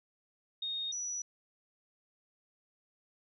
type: tone pair in turn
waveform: sine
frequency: 3709 / 5888 Hz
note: A#7 / F#8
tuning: -9 / -9 cents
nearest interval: minor sixth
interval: 800 cents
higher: second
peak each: -34 / -35 dBFS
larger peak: first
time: 0.62-0.92 / 0.92-1.22 s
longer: neither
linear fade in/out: 5 ms
effects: none